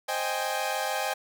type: chord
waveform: sawtooth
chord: Ab major seventh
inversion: first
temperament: equal with one note detuned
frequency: 525.1 / 622.3 / 784 / 830.6 Hz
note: C5 / Eb5 / G5 / Ab5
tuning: +6 / 0 / 0 / 0 cents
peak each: -31 / -30 / -28 / -29 dBFS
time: 0.08-1.14 s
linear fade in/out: 10 ms
effects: none